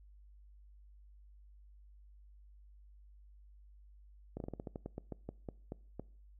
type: slowing click train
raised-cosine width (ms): 2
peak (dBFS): -28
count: 15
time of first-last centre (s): 4.37-5.996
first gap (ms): 32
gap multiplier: 1.18
effects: noise-tail reverb RT60 0.5 s tail -23 dB re dry + added 50 Hz sine -56 dBFS peak until 6.39 s